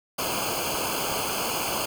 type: noise with comb filter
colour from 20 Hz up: pink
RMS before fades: -28 dBFS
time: 0.18-1.86 s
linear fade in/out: 10 ms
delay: 0.53 ms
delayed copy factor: -0.95
effects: none